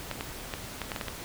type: clicks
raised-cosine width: 0.3 ms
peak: -16 dBFS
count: 8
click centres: 0.113 / 0.209 / 0.538 / 0.817 / 0.918 / 0.962 / 1.012 / 1.083 s
effects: pink hiss -41 dBFS RMS until 1.24 s